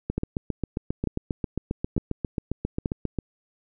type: two click trains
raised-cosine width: 3 ms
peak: -12 / -13 dBFS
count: 4 / 24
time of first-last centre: 0.18-2.859 / 0.1-3.187 s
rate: 1.12 / 7.45 Hz
effects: none